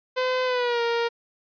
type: tone with pitch glide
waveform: sawtooth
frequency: 510 to 467.7 Hz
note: C5 to A#4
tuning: -44 to +6 cents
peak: -18 dBFS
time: 0.16-1.09 s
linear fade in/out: 20 ms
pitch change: -150 cents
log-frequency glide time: 0.45-0.82 s
effects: resampled to 11025 Hz

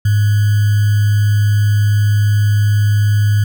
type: tone with sample-and-hold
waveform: sine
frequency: 103.83 Hz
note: G#2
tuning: in tune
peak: -9 dBFS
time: 0.05-3.44 s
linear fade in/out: 5 ms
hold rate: 1575 Hz
effects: none

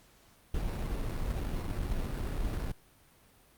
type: noise with sample-and-hold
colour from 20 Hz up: brown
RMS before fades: -33 dBFS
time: 0.54-2.72 s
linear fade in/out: 5 ms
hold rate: 3150 Hz
effects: pink hiss -62 dBFS RMS until 3.57 s + Opus 48 kbps

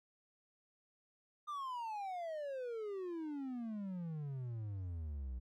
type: exponential sweep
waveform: triangle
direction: down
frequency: 1220 to 59.8 Hz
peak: -38 dBFS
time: 1.47-5.4 s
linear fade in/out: 20 ms
effects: none

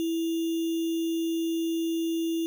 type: tone with sample-and-hold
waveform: sine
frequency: 330 Hz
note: E4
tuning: 2 cents sharp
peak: -25 dBFS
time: 0-2.46 s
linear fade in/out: 0 ms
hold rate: 3150 Hz
effects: none

